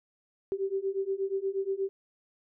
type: beating tone pair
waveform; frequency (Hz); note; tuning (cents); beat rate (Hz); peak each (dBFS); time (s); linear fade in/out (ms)
sine; 384.3 / 392.7; G4 / G4; -34 / +3; 8.4; -32 / -31; 0.52-1.89; 0
effects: none